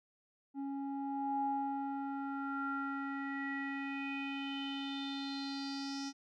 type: tone with low-pass filter sweep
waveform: square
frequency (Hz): 275.9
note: C#4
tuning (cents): -8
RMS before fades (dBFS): -39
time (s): 0.54-6.13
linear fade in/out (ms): 50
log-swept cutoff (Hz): 580 to 5600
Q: 6.6
effects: none